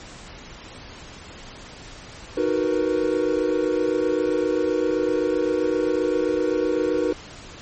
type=chord; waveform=triangle; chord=B major seventh; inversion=first; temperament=equal; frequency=311.1 / 370 / 466.2 / 493.9 Hz; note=D#4 / F#4 / A#4 / B4; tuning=0 / 0 / 0 / 0 cents; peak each=-23 dBFS; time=2.37-7.13 s; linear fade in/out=5 ms; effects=pink hiss -41 dBFS RMS until 7.61 s + MP3 32 kbps